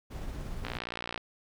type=noise with tremolo; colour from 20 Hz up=brown; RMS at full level=-37 dBFS; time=0.1-0.79 s; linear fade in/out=20 ms; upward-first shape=triangle; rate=17 Hz; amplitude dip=25%
type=click train; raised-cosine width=0.3 ms; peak=-19 dBFS; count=32; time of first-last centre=0.65-1.177 s; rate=58.8 Hz
effects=none